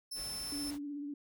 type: tone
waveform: 25% pulse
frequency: 5300 Hz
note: E8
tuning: 9 cents sharp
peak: -34 dBFS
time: 0.11-0.71 s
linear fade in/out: 10 ms
type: noise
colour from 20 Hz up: pink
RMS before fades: -49 dBFS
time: 0.14-0.79 s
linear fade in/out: 50 ms
type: tone with vibrato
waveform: sine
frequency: 288.5 Hz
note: D4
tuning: 31 cents flat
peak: -38 dBFS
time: 0.52-1.14 s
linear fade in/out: 5 ms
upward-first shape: triangle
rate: 16 Hz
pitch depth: 41 cents each way
effects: none